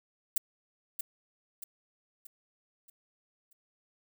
violet noise with echo, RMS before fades -27 dBFS, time 0.36-0.38 s, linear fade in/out 5 ms, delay 630 ms, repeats 5, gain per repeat -7 dB, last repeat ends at 3.53 s, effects none

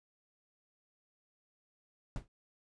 brown noise with exponential decay, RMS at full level -34 dBFS, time 2.16-2.28 s, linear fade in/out 1 ms, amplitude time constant 24 ms, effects resampled to 22050 Hz

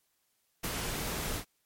pink noise with ADSR envelope, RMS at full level -33 dBFS, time 0.63-1.45 s, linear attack 14 ms, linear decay 34 ms, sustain -2 dB, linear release 90 ms, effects white hiss -75 dBFS RMS until 1.65 s + MP3 64 kbps

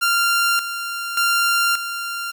sawtooth tone with tremolo, 1388 Hz, F6, 11 cents flat, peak -12 dBFS, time 0.01-2.32 s, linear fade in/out 20 ms, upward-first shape square, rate 0.86 Hz, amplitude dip 65%, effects 8-bit

